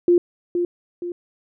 sine tone with echo, 350 Hz, F4, 4 cents sharp, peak -11 dBFS, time 0.08-0.18 s, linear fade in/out 2 ms, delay 470 ms, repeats 2, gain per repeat -7 dB, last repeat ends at 1.12 s, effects none

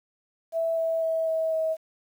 sine tone with pitch steps, 658 / 653.5 / 648.9 / 644.5 / 640 Hz, E5 / E5 / E5 / E5 / D#5, -3 / -15 / -27 / -39 / +49 cents, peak -23 dBFS, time 0.52-1.77 s, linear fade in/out 50 ms, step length 250 ms, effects 9-bit

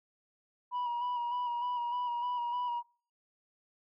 sine tone with vibrato, 969 Hz, B5, 33 cents flat, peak -29 dBFS, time 0.71-2.83 s, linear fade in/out 50 ms, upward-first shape square, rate 3.3 Hz, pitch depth 26 cents each way, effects noise-tail reverb RT60 0.4 s tail -21 dB re dry + tanh soft clip ceiling -30 dBFS

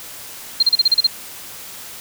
sine tone bursts, 4186 Hz, C8, in tune, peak -9 dBFS, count 8, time 0.6-1.069 s, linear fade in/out 5 ms, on 28 ms, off 35 ms, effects white hiss -35 dBFS RMS until 2 s

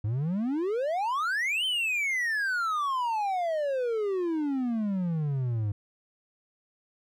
triangle exponential two-way sweep, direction up then down, 100 to 3136 to 100 Hz, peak -24 dBFS, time 0.04-5.72 s, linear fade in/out 5 ms, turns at 1.65 s, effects none

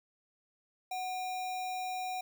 sine tone with sample-and-hold, 740 Hz, F#5, in tune, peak -34 dBFS, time 0.91-2.21 s, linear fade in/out 5 ms, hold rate 3150 Hz, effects none

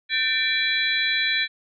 sine tone cluster, 1550 / 1793 / 2336 / 3353 / 3975 Hz, G6 / A6 / D7 / G#7 / B7, -20 / +32 / -10 / +16 / +10 cents, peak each -33 / -25 / -25 / -29 / -25 dBFS, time 0.09-1.48 s, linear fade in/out 50 ms, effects none

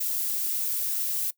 violet noise, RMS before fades -28 dBFS, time 0-1.31 s, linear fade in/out 10 ms, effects noise-tail reverb RT60 0.1 s tail -21 dB re dry

